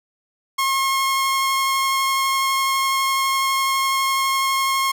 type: tone with vibrato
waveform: sawtooth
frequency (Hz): 1078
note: C#6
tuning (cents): -49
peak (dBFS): -14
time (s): 0.58-4.92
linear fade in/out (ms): 10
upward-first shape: triangle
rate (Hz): 12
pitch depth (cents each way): 10
effects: none